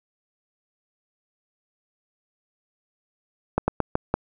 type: slowing click train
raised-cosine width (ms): 1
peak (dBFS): -6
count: 5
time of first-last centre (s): 3.58-4.14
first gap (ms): 100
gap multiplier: 1.23
effects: none